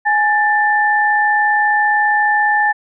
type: tone pair together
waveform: sine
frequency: 836.3 / 1771 Hz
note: G#5 / A6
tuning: +12 / +11 cents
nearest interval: octave + minor second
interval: 1299 cents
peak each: -14 dBFS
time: 0.05-2.73 s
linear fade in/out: 20 ms
effects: none